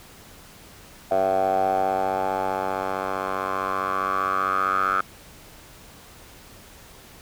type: tone with band-pass filter sweep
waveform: 10% pulse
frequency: 95.3 Hz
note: G2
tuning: 48 cents flat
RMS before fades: -24 dBFS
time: 1.11-5.01 s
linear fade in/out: 5 ms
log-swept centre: 700 to 1300 Hz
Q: 9.2
effects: pink hiss -47 dBFS RMS until 7.21 s